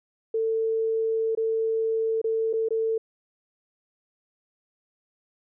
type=tone with dropouts; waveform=sine; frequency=446.9 Hz; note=A4; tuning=27 cents sharp; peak=-22 dBFS; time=0.34-2.98 s; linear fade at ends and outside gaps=5 ms; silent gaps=1.351-1.373 / 2.216-2.242 / 2.53-2.535 / 2.687-2.706 s; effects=none